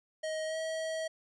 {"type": "tone with pitch glide", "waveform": "square", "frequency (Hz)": [629, 641.1], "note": ["D#5", "E5"], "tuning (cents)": [19, -48], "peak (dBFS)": -34, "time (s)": [0.23, 1.08], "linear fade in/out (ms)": 10, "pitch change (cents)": 33, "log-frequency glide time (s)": [0.46, 0.57], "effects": ["resampled to 22050 Hz"]}